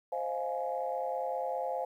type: chord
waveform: sine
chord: F minor seventh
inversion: second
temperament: just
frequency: 523.8 / 628.6 / 698.5 / 838.1 Hz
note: C5 / Eb5 / F5 / Ab5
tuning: +2 / +18 / 0 / +16 cents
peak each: -35 / -40 / -36 / -37 dBFS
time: 0.12-1.85 s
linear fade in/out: 5 ms
effects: tanh soft clip ceiling -21 dBFS + 11-bit